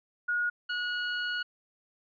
sine / sawtooth tone pair in turn, 1444 / 1453.2 Hz, F#6 / F#6, -43 / -32 cents, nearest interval unison, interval 11 cents, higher second, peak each -26 dBFS, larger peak neither, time 0.28-0.5 / 0.69-1.43 s, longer second, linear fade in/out 10 ms, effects resampled to 11025 Hz

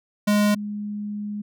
square / sine tone pair in turn, 207.5 / 207.5 Hz, G#3 / G#3, -1 / -1 cents, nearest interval unison, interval 0 cents, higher neither, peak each -17 / -27 dBFS, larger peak first, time 0.27-0.55 / 0.55-1.42 s, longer second, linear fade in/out 10 ms, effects none

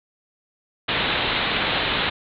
white low-pass noise, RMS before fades -23 dBFS, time 0.88-2.1 s, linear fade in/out 10 ms, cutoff 4000 Hz, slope 96 dB/octave, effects none

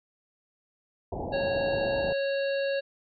white low-pass noise, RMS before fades -34 dBFS, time 1.12-2.13 s, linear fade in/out 5 ms, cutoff 890 Hz, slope 96 dB/octave
harmonic tone, 552 Hz, C#5, 7 cents flat, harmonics 1 / 3 / 5 / 7 / 8, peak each -26 / -36 / -40 / -43 / -44 dBFS, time 1.32-2.81 s, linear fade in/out 20 ms
effects none

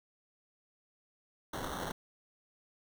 white noise with sample-and-hold, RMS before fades -39 dBFS, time 1.53-1.92 s, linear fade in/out 5 ms, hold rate 2450 Hz, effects none

